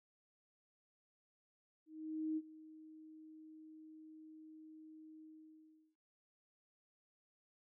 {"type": "tone with ADSR envelope", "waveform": "sine", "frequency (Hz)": 313.6, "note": "D#4", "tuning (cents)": 14, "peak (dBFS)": -35, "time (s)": [1.86, 5.96], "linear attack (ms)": 510, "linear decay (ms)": 44, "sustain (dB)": -19, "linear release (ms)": 730, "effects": []}